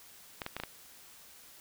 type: clicks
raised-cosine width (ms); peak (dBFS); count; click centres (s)
0.3; -20; 5; 0.418 / 0.464 / 0.566 / 0.6 / 0.636
effects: white hiss -55 dBFS RMS until 1.6 s